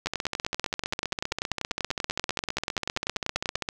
two click trains, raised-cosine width 0.2 ms, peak -10 / -11 dBFS, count 37 / 56, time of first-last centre 0.06-3.555 / 0.07-3.688 s, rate 10.3 / 15.2 Hz, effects none

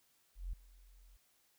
sine tone with ADSR envelope, 43.65 Hz, F1, in tune, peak -35 dBFS, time 0.35-1.17 s, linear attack 180 ms, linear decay 6 ms, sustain -23 dB, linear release 8 ms, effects tanh soft clip ceiling -33 dBFS + white hiss -73 dBFS RMS until 1.58 s

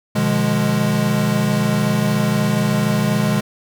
square chord, B diminished seventh, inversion none, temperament equal with one note detuned, 123.47 / 150.7 / 174.61 / 207.7 Hz, B2 / D3 / F3 / Ab3, 0 / +45 / 0 / 0 cents, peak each -23 / -22 / -25 / -19 dBFS, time 0.15-3.41 s, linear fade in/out 10 ms, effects none

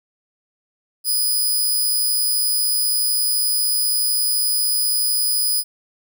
5% pulse tone with amplitude modulation, 4978 Hz, D#8, in tune, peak -9 dBFS, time 1.04-5.64 s, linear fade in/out 50 ms, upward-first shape sine, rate 131 Hz, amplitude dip 25%, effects none

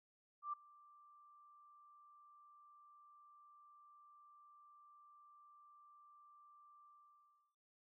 sine tone with ADSR envelope, 1178 Hz, D6, 5 cents sharp, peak -38 dBFS, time 0.42-7.56 s, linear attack 110 ms, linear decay 9 ms, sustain -24 dB, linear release 700 ms, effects none

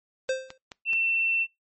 click train, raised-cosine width 0.2 ms, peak -22 dBFS, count 4, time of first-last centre 0.29-0.932 s, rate 4.67 Hz
square tone with exponential decay, 523.3 Hz, C5, in tune, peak -22 dBFS, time 0.29-0.58 s, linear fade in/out 5 ms, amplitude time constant 62 ms
sine tone, 2692 Hz, E7, 36 cents sharp, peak -22 dBFS, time 0.85-1.47 s, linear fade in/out 50 ms
effects noise-tail reverb RT60 0.2 s tail -25 dB re dry + MP3 32 kbps

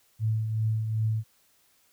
sine tone with tremolo, 110 Hz, A2, in tune, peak -22 dBFS, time 0.19-1.24 s, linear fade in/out 50 ms, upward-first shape triangle, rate 2.6 Hz, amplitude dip 50%, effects white hiss -65 dBFS RMS until 1.92 s

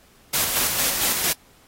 white noise with tremolo, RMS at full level -21 dBFS, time 0.33-1.33 s, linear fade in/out 10 ms, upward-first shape square, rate 4.4 Hz, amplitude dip 35%, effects pink hiss -55 dBFS RMS until 1.67 s + AAC 48 kbps

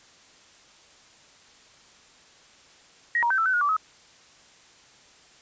sine tone with pitch steps, 1890 / 945 / 1545 / 1327 / 1519 / 1440 / 1158 / 1278 Hz, A#6 / A#5 / G6 / E6 / F#6 / F#6 / D6 / D#6, +23 / +23 / -26 / +11 / +45 / -47 / -25 / +46 cents, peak -20 dBFS, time 3.15-3.766 s, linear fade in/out 2 ms, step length 77 ms, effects white hiss -54 dBFS RMS until 5.41 s + resampled to 16000 Hz

